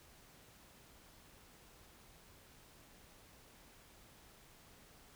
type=silence; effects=pink hiss -62 dBFS RMS until 5.15 s